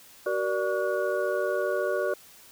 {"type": "tone cluster", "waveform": "sine", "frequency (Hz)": [378.1, 472.4, 586, 1128, 1452], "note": ["F#4", "A#4", "D5", "C#6", "F#6"], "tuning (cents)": [38, 23, -4, 30, -33], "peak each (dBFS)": [-30, -31, -28, -37, -34], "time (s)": [0.26, 2.14], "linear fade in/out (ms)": 5, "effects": ["white hiss -52 dBFS RMS until 2.51 s"]}